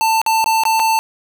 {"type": "tone with dropouts", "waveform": "square", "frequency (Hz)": 890, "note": "A5", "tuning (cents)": 20, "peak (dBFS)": -13, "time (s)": [0.01, 0.99], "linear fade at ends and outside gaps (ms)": 0, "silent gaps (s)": [[0.216, 0.263], [0.442, 0.46], [0.636, 0.653], [0.795, 0.799]], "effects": []}